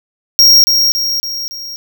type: tone with echo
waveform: square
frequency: 5588 Hz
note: F8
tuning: in tune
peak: -4 dBFS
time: 0.39-0.64 s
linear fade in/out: 0 ms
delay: 280 ms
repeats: 4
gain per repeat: -5 dB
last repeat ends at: 1.76 s
effects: none